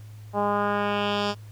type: tone with low-pass filter sweep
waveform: 10% pulse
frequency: 204.7 Hz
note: G#3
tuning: 25 cents flat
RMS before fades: -25 dBFS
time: 0.33-1.35 s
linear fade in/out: 50 ms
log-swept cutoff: 830 to 5100 Hz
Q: 2
effects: added 106 Hz sine -40 dBFS peak until 1.51 s + pink hiss -57 dBFS RMS until 1.51 s